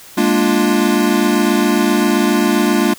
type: chord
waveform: square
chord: Bb dominant seventh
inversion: third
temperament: equal with one note detuned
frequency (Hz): 207.7 / 235.2 / 293.7 / 349.2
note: Ab3 / Bb3 / D4 / F4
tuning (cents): 0 / +16 / 0 / 0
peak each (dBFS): -18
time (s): 0.17-2.94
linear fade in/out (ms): 10
effects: white hiss -39 dBFS RMS until 2.98 s